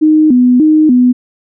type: tone with vibrato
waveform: sine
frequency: 277.3 Hz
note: C#4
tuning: 1 cent sharp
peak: -4 dBFS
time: 0.01-1.13 s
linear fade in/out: 20 ms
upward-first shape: square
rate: 1.7 Hz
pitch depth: 190 cents each way
effects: none